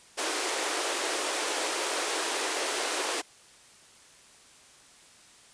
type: high-pass noise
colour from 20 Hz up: pink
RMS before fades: -30 dBFS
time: 0.17-3.22 s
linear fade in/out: 20 ms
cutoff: 320 Hz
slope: 48 dB/octave
effects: white hiss -55 dBFS RMS until 5.53 s + resampled to 22050 Hz